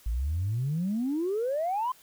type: exponential sweep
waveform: sine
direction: up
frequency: 51.91 to 1049 Hz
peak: -25 dBFS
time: 0.06-1.92 s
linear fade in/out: 5 ms
effects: tanh soft clip ceiling -22 dBFS + white hiss -57 dBFS RMS until 2.02 s